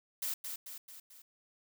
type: noise with echo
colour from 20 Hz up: blue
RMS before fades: -36 dBFS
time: 0.22-0.34 s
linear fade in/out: 5 ms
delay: 220 ms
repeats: 4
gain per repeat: -5 dB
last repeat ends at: 1.22 s
effects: none